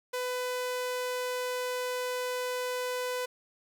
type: tone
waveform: sawtooth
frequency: 500 Hz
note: B4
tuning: 21 cents sharp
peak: -27 dBFS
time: 0.13-3.26 s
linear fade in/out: 10 ms
effects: none